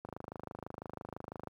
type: click train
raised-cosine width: 1 ms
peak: -27 dBFS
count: 38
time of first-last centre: 0.05-1.473 s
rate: 26 Hz
effects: high-pass 80 Hz 12 dB/octave + 11-bit